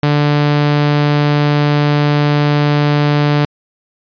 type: tone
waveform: sawtooth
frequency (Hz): 146.83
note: D3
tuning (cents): 0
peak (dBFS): -6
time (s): 0.03-3.45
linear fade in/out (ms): 0
effects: resampled to 11025 Hz